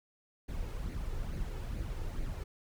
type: noise with flanger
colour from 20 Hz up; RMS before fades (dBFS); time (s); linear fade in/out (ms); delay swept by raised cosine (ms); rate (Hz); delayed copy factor
brown; -37; 0.48-2.44; 10; 0.45 to 2.35; 2.3; +0.5
effects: none